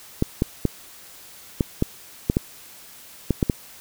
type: clicks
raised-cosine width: 3 ms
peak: -5 dBFS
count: 10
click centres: 0.224 / 0.421 / 0.653 / 1.608 / 1.824 / 2.299 / 2.369 / 3.307 / 3.428 / 3.498 s
effects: white hiss -45 dBFS RMS until 3.8 s

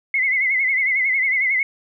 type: tone with vibrato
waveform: sine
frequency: 2100 Hz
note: C7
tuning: 6 cents sharp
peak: -16 dBFS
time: 0.14-1.63 s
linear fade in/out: 2 ms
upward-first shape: sine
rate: 11 Hz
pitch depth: 86 cents each way
effects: none

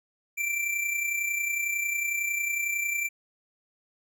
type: tone with amplitude modulation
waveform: square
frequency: 2349 Hz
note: D7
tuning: in tune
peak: -25 dBFS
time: 0.37-3.09 s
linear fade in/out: 20 ms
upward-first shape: sine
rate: 31 Hz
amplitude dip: 50%
effects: none

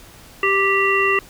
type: harmonic tone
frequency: 392 Hz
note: G4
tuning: in tune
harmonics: 1 / 3 / 5 / 7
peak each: -20 / -20 / -20 / -20 dBFS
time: 0.43-1.19 s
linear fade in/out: 2 ms
effects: pink hiss -44 dBFS RMS until 1.29 s

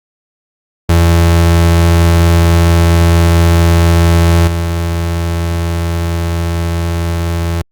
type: tone with level steps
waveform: 35% pulse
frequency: 84.4 Hz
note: E2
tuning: 41 cents sharp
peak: -4 / -11 dBFS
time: 0.89-7.62 s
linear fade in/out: 5 ms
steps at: 4.47 s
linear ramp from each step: 10 ms
effects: Opus 48 kbps

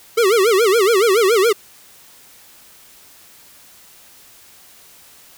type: tone with vibrato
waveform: square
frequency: 421.2 Hz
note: G#4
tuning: 24 cents sharp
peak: -12 dBFS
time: 0.17-1.53 s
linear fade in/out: 10 ms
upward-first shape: sine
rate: 7.1 Hz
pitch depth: 220 cents each way
effects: white hiss -46 dBFS RMS until 5.37 s

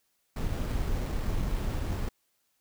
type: noise with sample-and-hold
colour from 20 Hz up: brown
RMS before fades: -30 dBFS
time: 0.36-2.09 s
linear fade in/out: 5 ms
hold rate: 6300 Hz
effects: white hiss -74 dBFS RMS until 2.6 s

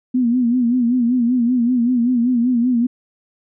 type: tone with vibrato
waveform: sine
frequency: 243.4 Hz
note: B3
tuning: 25 cents flat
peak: -13 dBFS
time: 0.14-2.87 s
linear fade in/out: 10 ms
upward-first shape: sine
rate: 5.2 Hz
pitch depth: 88 cents each way
effects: none

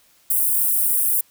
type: high-pass noise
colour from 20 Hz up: white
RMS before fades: -19 dBFS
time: 0.3-1.21 s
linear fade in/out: 5 ms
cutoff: 9000 Hz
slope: 48 dB/octave
effects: white hiss -57 dBFS RMS until 1.3 s

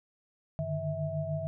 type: tone cluster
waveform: sine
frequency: 97.7 / 147.6 / 154.3 / 650 Hz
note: G2 / D3 / D#3 / E5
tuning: -5 / +9 / -14 / -24 cents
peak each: -40 / -36 / -35 / -35 dBFS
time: 0.59-1.47 s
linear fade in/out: 0 ms
effects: none

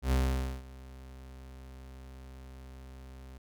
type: tone with ADSR envelope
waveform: 40% pulse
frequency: 65.2 Hz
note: C2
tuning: 5 cents flat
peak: -23 dBFS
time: 0.02-3.38 s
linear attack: 99 ms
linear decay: 500 ms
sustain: -22 dB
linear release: 4 ms
effects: none

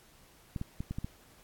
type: clicks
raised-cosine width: 5 ms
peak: -23 dBFS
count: 6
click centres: 0.562 / 0.614 / 0.805 / 0.91 / 0.985 / 1.045 s
effects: pink hiss -60 dBFS RMS until 1.43 s + AAC 64 kbps

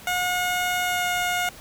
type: tone with pitch glide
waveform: 15% pulse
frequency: 722 to 717.4 Hz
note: F#5 to F5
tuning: -43 to +46 cents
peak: -16 dBFS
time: 0.07-1.49 s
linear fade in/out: 2 ms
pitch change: -11 cents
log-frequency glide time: 0.82-1.06 s
effects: pink hiss -44 dBFS RMS until 1.6 s

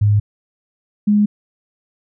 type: tone pair in turn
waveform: sine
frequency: 103.83 / 207.7 Hz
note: G#2 / G#3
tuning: 0 / 0 cents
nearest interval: octave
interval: 1200 cents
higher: second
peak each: -10 dBFS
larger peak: neither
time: 0.01-0.2 / 1.07-1.26 s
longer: neither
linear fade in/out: 10 ms
effects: none

